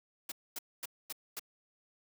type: noise bursts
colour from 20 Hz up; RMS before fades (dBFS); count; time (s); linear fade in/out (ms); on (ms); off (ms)
white; -40; 5; 0.29-1.395; 5; 29; 240
effects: high-pass 200 Hz 12 dB/octave